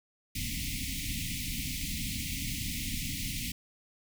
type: band-stop noise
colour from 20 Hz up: pink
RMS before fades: -35 dBFS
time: 0.35-3.52 s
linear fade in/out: 5 ms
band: 290 to 2000 Hz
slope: 96 dB/octave
effects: none